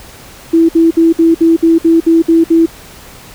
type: tone bursts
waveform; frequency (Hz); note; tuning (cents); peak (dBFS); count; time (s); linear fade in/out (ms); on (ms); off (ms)
sine; 329.6; E4; 0; -4; 10; 0.53-2.661; 10; 160; 59
effects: pink hiss -35 dBFS RMS until 3.34 s